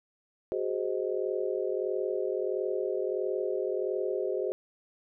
sine chord, Ab dominant seventh, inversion third, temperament just, 373.8 / 415.3 / 519.1 / 623 Hz, Gb4 / Ab4 / C5 / Eb5, +18 / 0 / -14 / +2 cents, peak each -32 / -33 / -34 / -37 dBFS, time 0.52-4.52 s, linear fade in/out 0 ms, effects none

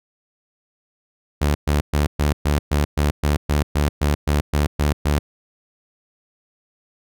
sawtooth tone bursts, 73.42 Hz, D2, in tune, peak -12 dBFS, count 15, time 1.41-5.19 s, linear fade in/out 10 ms, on 140 ms, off 120 ms, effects none

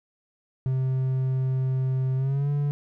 triangle tone with pitch glide, 130.81 to 144.31 Hz, C3 to D3, 0 to -30 cents, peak -20 dBFS, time 0.66-2.71 s, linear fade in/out 0 ms, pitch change +170 cents, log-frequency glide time 2.16-2.5 s, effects none

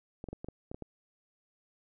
clicks, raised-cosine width 2 ms, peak -27 dBFS, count 8, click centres 0.241 / 0.287 / 0.33 / 0.445 / 0.486 / 0.715 / 0.745 / 0.823 s, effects none

